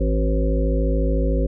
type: harmonic tone with a mistuned harmonic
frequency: 53.8 Hz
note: A1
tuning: 38 cents flat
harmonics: 1 / 3 / 5 / 7 / 9 / 10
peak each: -18 / -27 / -27 / -29 / -30 / -28 dBFS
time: 0-1.47 s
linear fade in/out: 10 ms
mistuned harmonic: 3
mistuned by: +65 cents
effects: none